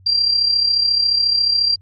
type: tone with amplitude modulation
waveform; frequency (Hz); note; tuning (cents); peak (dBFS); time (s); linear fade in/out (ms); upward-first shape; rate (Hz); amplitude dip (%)
sine; 4736; D8; +14; -11; 0.06-1.76; 10; sine; 34.2; 55
effects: added 94 Hz sine -45 dBFS peak until 1.81 s + Opus 48 kbps